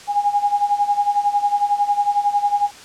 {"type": "tone with tremolo", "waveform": "sine", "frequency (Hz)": 819, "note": "G#5", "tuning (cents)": -24, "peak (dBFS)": -12, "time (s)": [0.07, 2.71], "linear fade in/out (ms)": 50, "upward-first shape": "sine", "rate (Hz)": 11, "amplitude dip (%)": 80, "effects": ["white hiss -40 dBFS RMS until 2.84 s", "low-pass 7000 Hz 12 dB/octave"]}